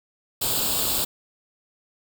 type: noise with comb filter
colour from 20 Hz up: white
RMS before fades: -24 dBFS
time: 0.41-1.05 s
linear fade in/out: 10 ms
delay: 0.25 ms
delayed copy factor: +0.75
effects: none